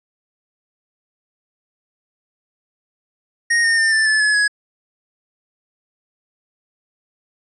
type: tone with pitch steps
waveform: square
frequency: 1864.7 / 1831.6 / 1799.1 / 1767.2 / 1735.8 / 1705 / 1674.7 Hz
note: A#6 / A#6 / A6 / A6 / A6 / G#6 / G#6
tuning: 0 / -31 / +38 / +7 / -24 / +45 / +14 cents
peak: -14 dBFS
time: 3.5-4.48 s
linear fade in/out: 10 ms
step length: 140 ms
effects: resampled to 24000 Hz